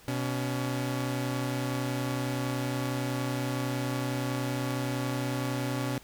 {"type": "tone pair together", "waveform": "sawtooth", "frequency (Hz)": [125.9, 282.6], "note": ["B2", "C#4"], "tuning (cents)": [34, 34], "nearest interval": "octave + major second", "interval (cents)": 1400, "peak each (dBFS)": [-27, -29], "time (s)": [0.08, 5.98], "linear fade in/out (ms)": 0, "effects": ["pink hiss -54 dBFS RMS until 6.03 s"]}